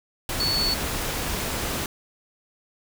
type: tone in noise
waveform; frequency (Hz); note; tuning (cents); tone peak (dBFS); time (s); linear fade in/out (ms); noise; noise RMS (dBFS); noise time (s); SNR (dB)
sine; 4435; C#8; 0; -22; 0.4-0.74; 2; pink; -28; 0.29-1.86; +3
effects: none